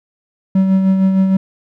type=tone with tremolo; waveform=triangle; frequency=190.8 Hz; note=G3; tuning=47 cents flat; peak=-6 dBFS; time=0.55-1.37 s; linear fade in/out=5 ms; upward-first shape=sine; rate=6.5 Hz; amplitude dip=40%; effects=none